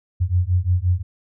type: beating tone pair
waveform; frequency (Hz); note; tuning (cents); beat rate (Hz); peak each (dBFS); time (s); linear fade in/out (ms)
sine; 87.31 / 93.01; F2 / F#2; 0 / +10; 5.7; -19; 0.2-1.03; 20
effects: none